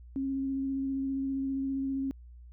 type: tone with vibrato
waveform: sine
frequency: 270.2 Hz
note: C#4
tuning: 44 cents flat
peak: -29 dBFS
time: 0.16-2.11 s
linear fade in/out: 0 ms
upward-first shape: square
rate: 15 Hz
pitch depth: 10 cents each way
effects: added 60 Hz sine -47 dBFS peak until 2.52 s